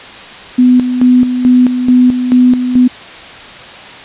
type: tone with tremolo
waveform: sine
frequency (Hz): 250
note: B3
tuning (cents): +21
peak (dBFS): -3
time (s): 0.58-2.88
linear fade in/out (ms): 10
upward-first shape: square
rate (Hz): 2.3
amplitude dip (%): 60
effects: white hiss -30 dBFS RMS until 4.04 s + resampled to 8000 Hz